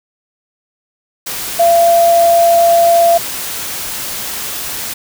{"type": "tone in noise", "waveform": "sine", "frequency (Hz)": 681, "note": "F5", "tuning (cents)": -44, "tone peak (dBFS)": -6, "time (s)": [1.59, 3.18], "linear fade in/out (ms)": 10, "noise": "white", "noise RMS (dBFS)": -22, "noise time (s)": [1.26, 4.94], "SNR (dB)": 13, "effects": []}